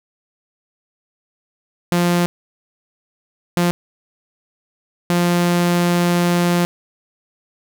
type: tone bursts at uneven times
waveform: sawtooth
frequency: 174.61 Hz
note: F3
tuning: in tune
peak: -10 dBFS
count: 3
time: 1.92-2.26 / 3.57-3.71 / 5.1-6.65 s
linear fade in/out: 0 ms
effects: none